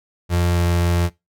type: tone with pitch glide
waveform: 35% pulse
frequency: 87.31 to 86.61 Hz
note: F2 to F2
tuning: 0 to -14 cents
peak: -14 dBFS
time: 0.29-1.1 s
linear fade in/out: 50 ms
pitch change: -14 cents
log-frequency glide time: 0.53-0.58 s
effects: noise-tail reverb RT60 0.2 s tail -20 dB re dry